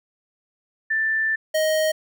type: tone pair in turn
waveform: sine / square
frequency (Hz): 1770 / 625.8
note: A6 / D#5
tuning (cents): +10 / +10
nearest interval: octave + tritone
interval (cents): 1800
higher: first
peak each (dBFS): -19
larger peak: neither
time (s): 0.9-1.36 / 1.54-1.92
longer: first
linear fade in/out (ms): 10
effects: none